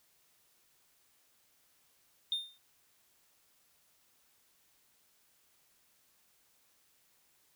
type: tone with exponential decay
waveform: triangle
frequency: 3637 Hz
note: A#7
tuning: 43 cents flat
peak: -25 dBFS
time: 2.32-2.58 s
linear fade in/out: 1 ms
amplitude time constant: 55 ms
effects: tanh soft clip ceiling -26 dBFS + white hiss -70 dBFS RMS until 7.55 s